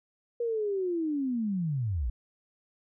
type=linear sweep; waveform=sine; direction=down; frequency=480 to 51.3 Hz; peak=-27 dBFS; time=0.4-2.1 s; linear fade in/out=5 ms; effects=none